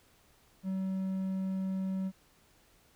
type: tone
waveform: triangle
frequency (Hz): 190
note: F#3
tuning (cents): +46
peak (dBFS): -29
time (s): 0.63-2.12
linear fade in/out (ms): 50
effects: pink hiss -65 dBFS RMS until 2.95 s